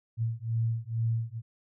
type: beating tone pair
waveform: sine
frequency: 113.2 / 115.4 Hz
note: A2 / A#2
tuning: +50 / -17 cents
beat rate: 2.2 Hz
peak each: -30 dBFS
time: 0.17-1.42 s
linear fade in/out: 50 ms
effects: none